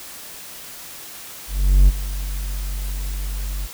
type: tone with ADSR envelope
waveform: triangle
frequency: 47.18 Hz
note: F#1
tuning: 34 cents sharp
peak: -5 dBFS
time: 1.47-3.68 s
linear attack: 410 ms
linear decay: 32 ms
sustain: -16 dB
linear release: 34 ms
effects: white hiss -37 dBFS RMS until 3.73 s